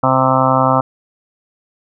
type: harmonic tone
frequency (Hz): 131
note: C3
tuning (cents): +2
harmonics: 1 / 2 / 4 / 5 / 6 / 7 / 8 / 9 / 10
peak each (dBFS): -19 / -19 / -19 / -19 / -19 / -19 / -19 / -19 / -19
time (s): 0.03-0.81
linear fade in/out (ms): 5
effects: none